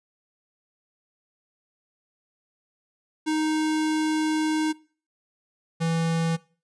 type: tone pair in turn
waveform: square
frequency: 311.1 / 164.8 Hz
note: D#4 / E3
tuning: 0 / 0 cents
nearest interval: major seventh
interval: 1100 cents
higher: first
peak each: -23 dBFS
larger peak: neither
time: 3.26-4.73 / 5.8-6.37 s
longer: first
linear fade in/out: 20 ms
effects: noise-tail reverb RT60 0.4 s tail -22 dB re dry + resampled to 22050 Hz